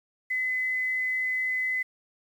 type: tone with quantisation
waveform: sine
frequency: 2024 Hz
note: B6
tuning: 42 cents sharp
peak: -25 dBFS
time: 0.3-1.83 s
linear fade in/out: 10 ms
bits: 9
effects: none